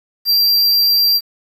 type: tone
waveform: square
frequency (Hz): 4727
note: D8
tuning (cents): +10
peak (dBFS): -11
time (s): 0.25-1.21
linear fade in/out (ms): 50
effects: 7-bit